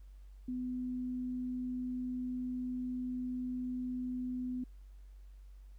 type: tone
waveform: sine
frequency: 251.1 Hz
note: B3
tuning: 29 cents sharp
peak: -35 dBFS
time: 0.48-4.64 s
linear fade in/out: 5 ms
effects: added 48 Hz sine -50 dBFS peak until 5.78 s + pink hiss -75 dBFS RMS until 5.78 s